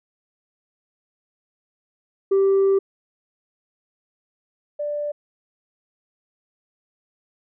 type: tone pair in turn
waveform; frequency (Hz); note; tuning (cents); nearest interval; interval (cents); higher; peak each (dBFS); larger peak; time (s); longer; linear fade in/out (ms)
sine; 390.3 / 588.7; G4 / D5; -8 / +4; perfect fifth; 712; second; -12 / -23; first; 2.31-2.79 / 4.79-5.12; first; 10
effects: tanh soft clip ceiling -13 dBFS